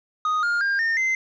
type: tone with pitch steps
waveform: triangle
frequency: 1244.5 / 1413.1 / 1604.6 / 1822.1 / 2069 Hz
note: D#6 / F6 / G6 / A#6 / C7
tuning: 0 / +20 / +40 / -40 / -20 cents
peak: -18 dBFS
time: 0.25-1.15 s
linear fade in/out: 2 ms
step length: 180 ms
effects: resampled to 16000 Hz + 9-bit